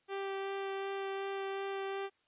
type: tone with vibrato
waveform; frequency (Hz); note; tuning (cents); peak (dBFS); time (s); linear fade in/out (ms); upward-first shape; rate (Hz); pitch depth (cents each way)
sawtooth; 391.3; G4; -3; -32; 0.08-2.1; 50; sine; 2.7; 8
effects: white hiss -74 dBFS RMS until 2.27 s + resampled to 8000 Hz